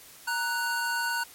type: tone pair together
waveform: square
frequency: 932.3 / 1480 Hz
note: A#5 / F#6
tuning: 0 / 0 cents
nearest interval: minor sixth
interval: 800 cents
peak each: -32 / -29 dBFS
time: 0.27-1.24 s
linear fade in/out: 10 ms
effects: white hiss -50 dBFS RMS until 1.34 s + MP3 64 kbps